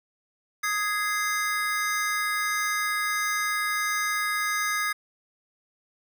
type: chord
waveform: square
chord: Ab major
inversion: second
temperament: just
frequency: 1245.9 / 1661.2 / 2077 Hz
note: Eb6 / Ab6 / C7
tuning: +2 / 0 / -13 cents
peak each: -30 dBFS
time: 0.63-4.93 s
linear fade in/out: 10 ms
effects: none